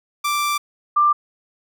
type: tone pair in turn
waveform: sawtooth / sine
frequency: 1174.7 / 1185.6 Hz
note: D6 / D6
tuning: 0 / +16 cents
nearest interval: unison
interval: 16 cents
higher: second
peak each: -15 / -12 dBFS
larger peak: second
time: 0.24-0.58 / 0.96-1.13 s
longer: first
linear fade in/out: 10 ms
effects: none